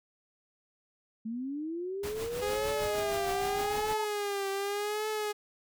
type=linear sweep; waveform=sine; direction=up; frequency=215.9 to 890 Hz; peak=-33 dBFS; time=1.25-4.05 s; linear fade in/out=10 ms
type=noise with tremolo; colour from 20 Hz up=pink; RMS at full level=-39 dBFS; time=2.03-3.94 s; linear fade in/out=5 ms; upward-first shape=triangle; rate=6.5 Hz; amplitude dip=70%
type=tone with vibrato; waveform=sawtooth; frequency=411 Hz; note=G#4; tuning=18 cents flat; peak=-27 dBFS; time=2.41-5.33 s; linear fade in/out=20 ms; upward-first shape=triangle; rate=0.84 Hz; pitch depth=91 cents each way
effects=none